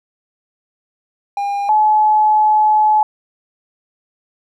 triangle / sine tone pair in turn, 806 / 855.1 Hz, G5 / A5, +48 / -50 cents, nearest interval minor second, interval 102 cents, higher second, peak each -15 / -9 dBFS, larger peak second, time 1.37-1.69 / 1.69-3.03 s, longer second, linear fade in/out 2 ms, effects none

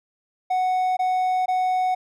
triangle tone bursts, 740 Hz, F#5, in tune, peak -17 dBFS, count 3, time 0.5-1.95 s, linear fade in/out 10 ms, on 470 ms, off 20 ms, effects none

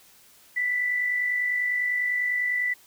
sine tone pair together, 1977 / 2027 Hz, B6 / B6, +1 / +45 cents, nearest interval unison, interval 44 cents, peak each -23 / -35 dBFS, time 0.56-2.74 s, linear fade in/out 10 ms, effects white hiss -55 dBFS RMS until 2.86 s

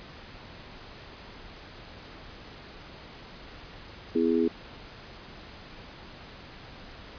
harmonic tone, 82.9 Hz, E2, 10 cents sharp, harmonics 3 / 4 / 5, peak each -26 / -26 / -26 dBFS, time 4.15-4.48 s, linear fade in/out 5 ms, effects pink hiss -46 dBFS RMS until 7.18 s + resampled to 11025 Hz

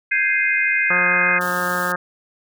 sine chord, Ab major seventh, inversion third, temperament equal, 1568 / 1661.2 / 2093 / 2489 Hz, G6 / Ab6 / C7 / Eb7, 0 / 0 / 0 / 0 cents, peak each -23 / -23 / -19 / -22 dBFS, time 0.11-1.39 s, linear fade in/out 10 ms
harmonic tone, 178.7 Hz, F3, 40 cents sharp, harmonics 1 / 2 / 3 / 4 / 5 / 6 / 7 / 8 / 9 / 10, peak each -30 / -33 / -28 / -34 / -31 / -32 / -24 / -29 / -24 / -33 dBFS, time 0.9-1.96 s, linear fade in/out 5 ms
white band-stop noise, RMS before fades -34 dBFS, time 1.41-1.92 s, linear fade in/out 0 ms, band 1400 to 2800 Hz, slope 48 dB/octave
effects none

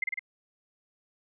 sine tone with echo, 2088 Hz, C7, 4 cents flat, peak -24 dBFS, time 0.02-0.04 s, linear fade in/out 5 ms, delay 51 ms, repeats 3, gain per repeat -2 dB, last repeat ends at 0.193 s, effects none

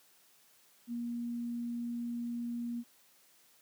sine tone, 237.3 Hz, A#3, 31 cents sharp, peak -34 dBFS, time 0.87-2.84 s, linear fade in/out 50 ms, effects white hiss -65 dBFS RMS until 3.61 s + high-pass 150 Hz 12 dB/octave

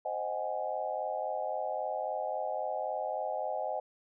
sine chord, Ab dominant seventh, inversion first, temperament equal with one note detuned, 523.3 / 622.3 / 746.9 / 830.6 Hz, C5 / Eb5 / Gb5 / Ab5, 0 / 0 / +16 / 0 cents, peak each -39 / -36 / -37 / -38 dBFS, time 0.05-3.8 s, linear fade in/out 5 ms, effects none

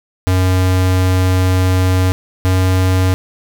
square tone pair in turn, 92.5 / 92.93 Hz, F#2 / F#2, 0 / +8 cents, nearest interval unison, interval 8 cents, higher second, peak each -11 dBFS, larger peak neither, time 0.27-2.12 / 2.45-3.14 s, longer first, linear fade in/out 0 ms, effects none

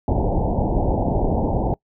pink low-pass noise, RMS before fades -20 dBFS, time 0.08-1.74 s, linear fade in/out 0 ms, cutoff 900 Hz, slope 96 dB/octave, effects noise-tail reverb RT60 0.1 s tail -24 dB re dry

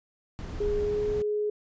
brown noise, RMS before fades -35 dBFS, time 0.39-1.22 s, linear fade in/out 0 ms
sine tone with pitch glide, 413.6 to 419.6 Hz, G#4 to G#4, -7 to +18 cents, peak -25 dBFS, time 0.6-1.5 s, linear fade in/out 5 ms, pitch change +25 cents, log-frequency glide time 0.72-1.1 s
effects resampled to 16000 Hz

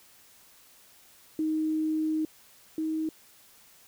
sine tone pair in turn, 312.9 / 315.8 Hz, D#4 / D#4, +10 / +26 cents, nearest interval unison, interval 16 cents, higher second, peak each -25 / -27 dBFS, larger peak first, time 1.39-2.25 / 2.78-3.09 s, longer first, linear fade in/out 2 ms, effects white hiss -57 dBFS RMS until 3.87 s

